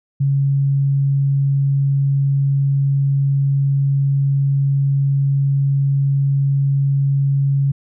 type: tone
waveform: sine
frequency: 138.59 Hz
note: C#3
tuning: in tune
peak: -13 dBFS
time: 0.2-7.72 s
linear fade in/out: 10 ms
effects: none